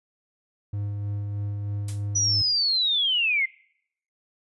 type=tone with tremolo; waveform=triangle; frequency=102.1 Hz; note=G#2; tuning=29 cents flat; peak=-24 dBFS; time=0.73-2.42 s; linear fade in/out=5 ms; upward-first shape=sine; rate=3.2 Hz; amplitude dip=25%
type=noise with exponential decay; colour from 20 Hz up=blue; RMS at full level=-32 dBFS; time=1.88-2.07 s; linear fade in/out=5 ms; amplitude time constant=40 ms
type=linear sweep; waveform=sine; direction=down; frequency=5920 to 2044 Hz; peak=-20 dBFS; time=2.15-3.46 s; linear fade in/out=10 ms
effects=noise-tail reverb RT60 0.7 s tail -24 dB re dry + resampled to 24000 Hz